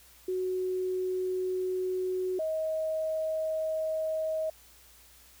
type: tone pair in turn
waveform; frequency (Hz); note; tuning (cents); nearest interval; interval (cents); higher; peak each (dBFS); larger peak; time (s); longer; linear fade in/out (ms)
sine; 370 / 632.6; F#4 / D#5; 0 / +29; major sixth; 929; second; -28; neither; 0.28-2.39 / 2.39-4.5; neither; 5
effects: added 60 Hz sine -62 dBFS peak until 5.4 s + white hiss -57 dBFS RMS until 5.4 s